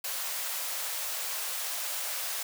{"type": "high-pass noise", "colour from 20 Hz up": "white", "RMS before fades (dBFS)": -34, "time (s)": [0.04, 2.43], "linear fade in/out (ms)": 5, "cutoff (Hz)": 490, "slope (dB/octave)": 48, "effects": []}